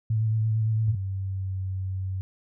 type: tone with vibrato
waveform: sine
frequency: 110 Hz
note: A2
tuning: in tune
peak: -21 dBFS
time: 0.1-0.95 s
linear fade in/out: 5 ms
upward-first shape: sine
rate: 8.8 Hz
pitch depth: 25 cents each way
type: tone with pitch glide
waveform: sine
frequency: 96.3 to 94.54 Hz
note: G2 to F#2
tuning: -30 to +38 cents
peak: -27 dBFS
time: 0.88-2.21 s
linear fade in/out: 0 ms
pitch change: -32 cents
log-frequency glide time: 1.23-1.59 s
effects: none